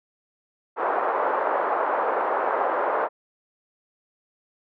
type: band-pass noise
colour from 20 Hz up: pink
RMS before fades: -24 dBFS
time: 0.76-3.09 s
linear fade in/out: 50 ms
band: 480 to 1300 Hz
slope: 24 dB/octave
effects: none